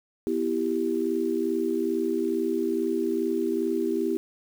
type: chord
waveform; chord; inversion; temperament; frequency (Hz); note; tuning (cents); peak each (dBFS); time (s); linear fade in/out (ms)
sine; E minor; second; equal; 246.9 / 329.6 / 392; B3 / E4 / G4; 0 / 0 / 0; -30 / -27 / -27; 0.27-4.17; 0
effects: 8-bit